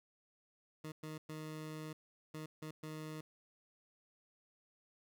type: tone bursts at uneven times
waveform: 20% pulse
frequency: 155.56 Hz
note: D#3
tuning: in tune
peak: -39 dBFS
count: 6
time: 0.84-0.92 / 1.03-1.18 / 1.29-1.93 / 2.34-2.46 / 2.62-2.71 / 2.83-3.21 s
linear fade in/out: 5 ms
effects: none